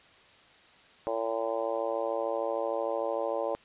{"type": "harmonic tone", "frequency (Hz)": 113.3, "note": "A#2", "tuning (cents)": -49, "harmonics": [3, 4, 5, 6, 7, 8, 9], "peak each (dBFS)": [-39, -35, -31, -39, -38, -42, -41], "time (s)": [1.07, 3.55], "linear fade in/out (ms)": 0, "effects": ["white hiss -57 dBFS RMS until 3.64 s", "resampled to 8000 Hz"]}